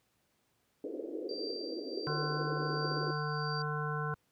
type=band-pass noise; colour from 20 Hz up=pink; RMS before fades=-40 dBFS; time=0.84-3.11 s; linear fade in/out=2 ms; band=300 to 510 Hz; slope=48 dB/octave
type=tone with tremolo; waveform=sine; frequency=4699 Hz; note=D8; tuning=in tune; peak=-39 dBFS; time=1.29-3.62 s; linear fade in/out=2 ms; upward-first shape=triangle; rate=1.4 Hz; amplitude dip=70%
type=harmonic tone; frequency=150 Hz; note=D3; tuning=37 cents sharp; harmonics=1 / 3 / 5 / 7 / 9 / 10; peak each=-35 / -41 / -45 / -40 / -43 / -41 dBFS; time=2.07-4.14 s; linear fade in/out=0 ms
effects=pink hiss -75 dBFS RMS until 4.31 s + high-pass 80 Hz 12 dB/octave